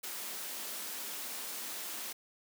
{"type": "high-pass noise", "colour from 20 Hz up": "white", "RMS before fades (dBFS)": -41, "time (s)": [0.03, 2.13], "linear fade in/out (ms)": 10, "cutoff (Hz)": 200, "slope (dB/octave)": 24, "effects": []}